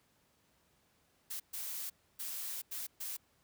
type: noise bursts at uneven times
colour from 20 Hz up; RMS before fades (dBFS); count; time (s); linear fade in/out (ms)
blue; -41; 5; 1.3-1.4 / 1.53-1.9 / 2.19-2.62 / 2.71-2.87 / 3-3.17; 10
effects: pink hiss -72 dBFS RMS until 3.43 s + high-pass 60 Hz 12 dB/octave